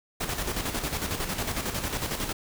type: noise with tremolo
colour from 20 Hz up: pink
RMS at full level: -29 dBFS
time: 0.2-2.33 s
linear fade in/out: 10 ms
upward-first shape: square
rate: 11 Hz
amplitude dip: 50%
effects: none